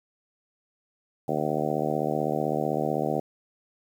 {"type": "harmonic tone", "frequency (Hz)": 75.8, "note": "D#2", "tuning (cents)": -45, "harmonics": [2, 3, 4, 5, 6, 7, 8, 9, 10], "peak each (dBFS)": [-33, -33, -33, -33, -33, -33, -33, -33, -33], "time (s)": [1.28, 3.2], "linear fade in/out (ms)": 5, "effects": ["9-bit"]}